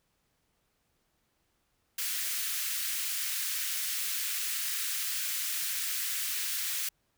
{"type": "high-pass noise", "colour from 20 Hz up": "white", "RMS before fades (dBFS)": -33, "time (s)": [1.98, 6.89], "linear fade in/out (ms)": 5, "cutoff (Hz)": 1500, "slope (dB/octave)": 24, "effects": ["pink hiss -75 dBFS RMS until 7.17 s"]}